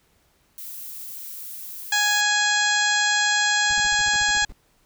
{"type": "noise", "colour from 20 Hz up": "violet", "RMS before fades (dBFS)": -36, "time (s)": [0.58, 2.21], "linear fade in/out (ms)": 0}
{"type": "harmonic tone", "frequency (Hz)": 832, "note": "G#5", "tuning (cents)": 3, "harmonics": [1, 2, 3, 4, 5, 6, 7, 8, 9], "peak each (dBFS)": [-27, -21, -31, -27, -28, -33, -36, -30, -28], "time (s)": [1.92, 4.45], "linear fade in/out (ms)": 5}
{"type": "noise bursts", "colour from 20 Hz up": "brown", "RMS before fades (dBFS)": -37, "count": 12, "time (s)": [3.7, 4.523], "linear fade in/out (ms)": 2, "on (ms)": 31, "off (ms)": 41}
{"effects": ["pink hiss -63 dBFS RMS until 4.85 s"]}